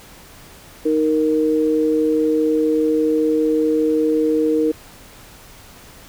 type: tone pair together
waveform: sine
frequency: 311.1 / 466.1 Hz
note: D#4 / A#4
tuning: 0 / 0 cents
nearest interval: perfect fifth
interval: 700 cents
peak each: -17 dBFS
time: 0.85-4.72 s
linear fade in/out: 10 ms
effects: pink hiss -43 dBFS RMS until 6.08 s